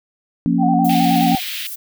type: chord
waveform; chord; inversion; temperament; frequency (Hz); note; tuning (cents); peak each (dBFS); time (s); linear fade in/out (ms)
sine; Bb minor; second; equal; 174.61 / 233.1 / 277.2; F3 / Bb3 / Db4; 0 / 0 / 0; -18; 0.46-1.35; 0
type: tone with vibrato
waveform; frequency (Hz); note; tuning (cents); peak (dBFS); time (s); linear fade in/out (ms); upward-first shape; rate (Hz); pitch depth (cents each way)
sine; 755; F#5; +35; -16; 0.58-1.4; 50; square; 9.5; 55
type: noise with tremolo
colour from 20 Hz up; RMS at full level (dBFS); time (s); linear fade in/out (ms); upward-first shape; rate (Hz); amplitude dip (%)
violet; -28; 0.84-1.76; 10; triangle; 16; 30
type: band-pass noise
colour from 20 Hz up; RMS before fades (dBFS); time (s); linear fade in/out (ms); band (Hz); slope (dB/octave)
white; -29; 0.89-1.67; 5; 2200 to 4000; 24
effects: none